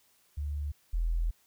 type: tone pair in turn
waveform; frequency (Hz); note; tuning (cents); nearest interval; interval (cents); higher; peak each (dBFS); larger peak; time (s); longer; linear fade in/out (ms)
sine; 73 / 41.57; D2 / E1; -10 / +15; minor seventh; 975; first; -31 / -26; second; 0.37-0.72 / 0.93-1.31; second; 10
effects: white hiss -67 dBFS RMS until 1.46 s